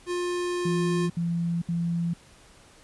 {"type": "tone", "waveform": "square", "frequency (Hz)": 354.2, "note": "F4", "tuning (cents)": 24, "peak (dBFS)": -27, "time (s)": [0.06, 1.1], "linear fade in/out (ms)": 50}
{"type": "tone bursts", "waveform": "sine", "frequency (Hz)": 170, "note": "F3", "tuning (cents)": -46, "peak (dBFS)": -24, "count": 3, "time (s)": [0.65, 2.136], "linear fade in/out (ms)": 5, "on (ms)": 450, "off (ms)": 68}
{"effects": ["pink hiss -54 dBFS RMS until 2.83 s", "resampled to 24000 Hz"]}